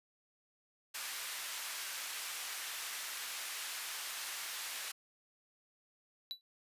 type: high-pass noise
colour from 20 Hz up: pink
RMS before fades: -42 dBFS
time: 0.94-4.92 s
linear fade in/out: 10 ms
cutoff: 1500 Hz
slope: 12 dB/octave
type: tone with exponential decay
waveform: triangle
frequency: 3951 Hz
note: B7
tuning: in tune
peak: -33 dBFS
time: 6.31-6.41 s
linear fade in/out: 0 ms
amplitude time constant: 20 ms
effects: resampled to 32000 Hz